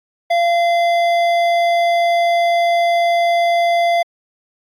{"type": "tone with hard clipping", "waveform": "sine", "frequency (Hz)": 687, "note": "F5", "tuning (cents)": -29, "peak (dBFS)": -14, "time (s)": [0.3, 4.03], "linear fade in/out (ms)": 10, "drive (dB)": 11, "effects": ["AAC 64 kbps"]}